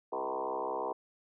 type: tone with frequency modulation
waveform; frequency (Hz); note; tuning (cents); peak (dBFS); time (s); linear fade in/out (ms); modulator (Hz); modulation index
sine; 698.5; F5; 0; -32; 0.12-0.93; 10; 65.7; 5.1
effects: none